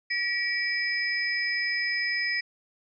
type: tone cluster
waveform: sine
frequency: 1929 / 2309 / 5060 Hz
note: B6 / D7 / D#8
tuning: -41 / -30 / +28 cents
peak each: -28 / -30 / -32 dBFS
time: 0.1-2.41 s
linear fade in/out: 10 ms
effects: none